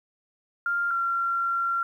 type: tone pair in turn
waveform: sine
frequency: 1396.9 / 1372.1 Hz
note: F6 / F6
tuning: 0 / -31 cents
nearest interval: unison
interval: 31 cents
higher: first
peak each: -23 dBFS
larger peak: neither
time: 0.66-0.91 / 0.91-1.83 s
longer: second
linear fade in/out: 2 ms
effects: 10-bit